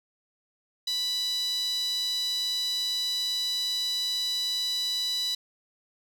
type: tone with high-pass filter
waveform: sawtooth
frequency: 987.8 Hz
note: B5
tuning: in tune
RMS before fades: -29 dBFS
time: 0.87-5.35 s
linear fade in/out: 5 ms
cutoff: 4100 Hz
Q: 8.7
effects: none